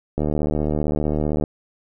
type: click train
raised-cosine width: 2 ms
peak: -9 dBFS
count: 96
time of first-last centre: 0.18-1.438 s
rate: 75.5 Hz
effects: none